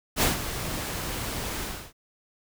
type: noise with ADSR envelope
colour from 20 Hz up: pink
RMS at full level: -20 dBFS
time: 0.16-1.93 s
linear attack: 59 ms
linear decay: 140 ms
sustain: -12 dB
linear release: 310 ms
effects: none